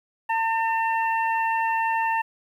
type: harmonic tone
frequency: 903 Hz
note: A5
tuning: 45 cents sharp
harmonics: 1 / 2 / 3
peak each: -22 / -28 / -32 dBFS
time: 0.29-2.22 s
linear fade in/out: 10 ms
effects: 9-bit